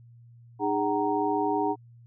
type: tone cluster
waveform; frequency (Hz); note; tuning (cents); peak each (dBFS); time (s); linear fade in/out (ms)
sine; 304.9 / 410 / 754 / 931; D#4 / G#4 / F#5 / A#5; -35 / -22 / +32 / -2; -29; 0.59-1.76; 50
effects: added 118 Hz sine -49 dBFS peak until 2.06 s